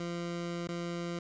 20% pulse tone with dropouts, 172.1 Hz, F3, 25 cents flat, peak -30 dBFS, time 0-1.19 s, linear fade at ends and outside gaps 2 ms, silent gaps 0.674-0.688 s, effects resampled to 16000 Hz + 10-bit

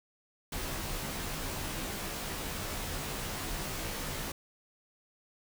pink noise with comb filter, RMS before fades -37 dBFS, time 0.52-4.32 s, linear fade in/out 5 ms, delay 17 ms, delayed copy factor -0.9, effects none

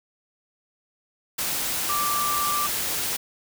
sine tone in noise, 1174.7 Hz, D6, in tune, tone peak -24 dBFS, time 1.89-2.67 s, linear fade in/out 10 ms, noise white, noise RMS -27 dBFS, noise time 1.38-3.17 s, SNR 0 dB, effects none

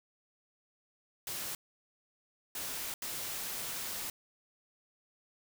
white noise bursts at uneven times, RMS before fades -39 dBFS, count 3, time 1.27-1.55 / 2.55-2.94 / 3.02-4.1 s, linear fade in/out 2 ms, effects none

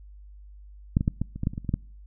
clicks, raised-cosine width 5 ms, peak -7 / -13 / -9 / -13 / -23 / -15 / -11 / -24 / -19 / -29 / -15 / -11 dBFS, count 12, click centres 0.969 / 1.009 / 1.079 / 1.216 / 1.36 / 1.434 / 1.471 / 1.535 / 1.579 / 1.647 / 1.692 / 1.74 s, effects noise-tail reverb RT60 0.5 s tail -26 dB re dry + added 50 Hz sine -44 dBFS peak until 2.06 s

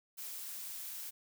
blue noise, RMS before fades -44 dBFS, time 0.17-1.11 s, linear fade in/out 20 ms, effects none

